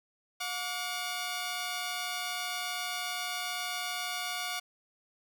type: tone pair together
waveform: 10% pulse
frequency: 720 / 1150.5 Hz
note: F#5 / D6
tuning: -47 / -36 cents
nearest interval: minor sixth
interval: 811 cents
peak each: -27 / -29 dBFS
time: 0.4-4.6 s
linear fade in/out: 10 ms
effects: none